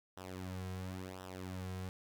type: tone with flanger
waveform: sawtooth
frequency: 92.9 Hz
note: F#2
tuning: 7 cents sharp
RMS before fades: -44 dBFS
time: 0.17-1.89 s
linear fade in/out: 0 ms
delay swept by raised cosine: 0.44 to 3.44 ms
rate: 0.95 Hz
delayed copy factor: -0.75
effects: none